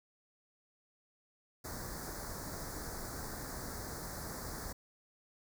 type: band-stop noise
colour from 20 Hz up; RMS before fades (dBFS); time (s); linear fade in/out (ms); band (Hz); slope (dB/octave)
pink; -43; 1.64-4.73; 10; 1900 to 4400; 48
effects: none